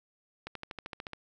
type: accelerating click train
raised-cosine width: 0.3 ms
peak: -23 dBFS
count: 10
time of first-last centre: 0.47-1.133 s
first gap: 83 ms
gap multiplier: 0.97
effects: none